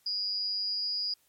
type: tone with amplitude modulation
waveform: sine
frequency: 4900 Hz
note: D#8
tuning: 27 cents flat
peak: -26 dBFS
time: 0.06-1.14 s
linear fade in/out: 5 ms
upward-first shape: sine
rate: 201 Hz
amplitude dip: 65%
effects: white hiss -68 dBFS RMS until 1.28 s + MP3 64 kbps